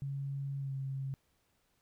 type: tone with pitch glide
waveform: sine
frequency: 138.59 to 135.19 Hz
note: C#3 to C#3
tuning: 0 to -43 cents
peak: -35 dBFS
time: 0.02-1.14 s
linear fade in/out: 0 ms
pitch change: -43 cents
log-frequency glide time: 0.59-0.73 s
effects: pink hiss -75 dBFS RMS until 1.81 s